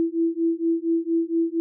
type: beating tone pair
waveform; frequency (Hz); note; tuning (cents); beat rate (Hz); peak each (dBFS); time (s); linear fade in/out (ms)
sine; 329.6 / 333.9; E4 / E4; 0 / +22; 4.3; -23; 0-1.6; 0
effects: none